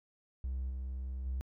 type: tone with level steps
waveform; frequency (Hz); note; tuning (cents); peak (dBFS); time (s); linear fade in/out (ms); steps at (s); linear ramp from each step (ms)
triangle; 64.7; C2; -19; -31 / -34 / -30; 0.44-1.41; 0; 0.69 / 1.25; 20
effects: tanh soft clip ceiling -29 dBFS

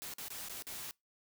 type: noise with dropouts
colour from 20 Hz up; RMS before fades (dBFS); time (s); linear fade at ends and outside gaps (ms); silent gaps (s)
white; -44; 0.02-0.91; 0; 0.137-0.183 / 0.283-0.304 / 0.486-0.496 / 0.623-0.668
effects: noise-tail reverb RT60 0.2 s tail -25 dB re dry

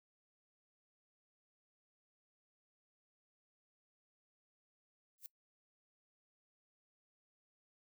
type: noise with exponential growth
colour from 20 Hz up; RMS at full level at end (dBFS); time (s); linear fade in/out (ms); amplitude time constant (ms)
violet; -44; 5.18-5.26; 0; 17
effects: noise-tail reverb RT60 0.1 s tail -21 dB re dry

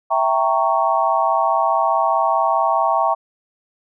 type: chord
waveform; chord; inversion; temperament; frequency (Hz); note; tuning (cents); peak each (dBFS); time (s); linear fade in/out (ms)
sine; E diminished seventh; none; equal with one note detuned; 659.3 / 784 / 923.8 / 1108.7; E5 / G5 / Bb5 / Db6; 0 / 0 / -16 / 0; -20; 0.1-3.15; 20
effects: none

